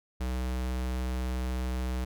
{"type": "tone", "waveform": "square", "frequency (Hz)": 63.1, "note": "B1", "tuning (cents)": 38, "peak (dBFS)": -30, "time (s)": [0.2, 2.05], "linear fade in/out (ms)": 10, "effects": []}